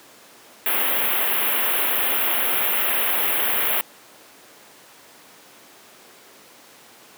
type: band-stop noise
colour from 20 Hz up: white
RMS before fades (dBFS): -21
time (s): 0.66-3.81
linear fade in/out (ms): 0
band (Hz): 3300 to 11000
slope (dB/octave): 48
effects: pink hiss -47 dBFS RMS until 7.17 s + high-pass 300 Hz 12 dB/octave